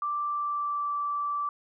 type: tone with pitch glide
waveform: sine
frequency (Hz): 1174.7 to 1163.2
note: D6 to D6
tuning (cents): 0 to -17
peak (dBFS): -27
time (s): 0.02-1.49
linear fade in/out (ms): 2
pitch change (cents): -17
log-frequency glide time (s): 0.25-0.93
effects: none